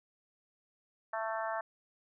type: harmonic tone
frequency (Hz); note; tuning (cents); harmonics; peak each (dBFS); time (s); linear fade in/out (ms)
222.1; A3; +16; 3 / 4 / 5 / 6 / 7 / 8; -37 / -39 / -41 / -43 / -44 / -45; 1.13-1.61; 5
effects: none